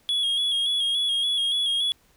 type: tone with vibrato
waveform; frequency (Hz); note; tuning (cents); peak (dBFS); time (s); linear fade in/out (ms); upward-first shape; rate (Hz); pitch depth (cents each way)
triangle; 3322; G#7; 0; -20; 0.09-1.92; 0; square; 3.5; 34
effects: pink hiss -61 dBFS RMS until 2.16 s